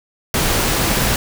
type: noise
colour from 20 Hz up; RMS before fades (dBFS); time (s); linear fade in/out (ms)
pink; -17; 0.34-1.16; 2
effects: none